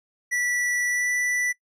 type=tone with pitch glide; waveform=square; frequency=1957 to 1972.9 Hz; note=B6 to B6; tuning=-16 to -2 cents; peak=-23 dBFS; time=0.31-1.53 s; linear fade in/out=20 ms; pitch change=+14 cents; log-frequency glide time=0.87-1.11 s; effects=noise-tail reverb RT60 0.1 s tail -21 dB re dry + low-pass 11000 Hz 12 dB/octave